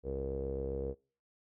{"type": "tone with low-pass filter", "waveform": "sawtooth", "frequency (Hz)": 67.6, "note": "C#2", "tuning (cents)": -43, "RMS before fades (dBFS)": -37, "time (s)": [0.03, 0.95], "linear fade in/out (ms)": 50, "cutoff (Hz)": 470, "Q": 9.8, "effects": ["noise-tail reverb RT60 0.4 s tail -26 dB re dry"]}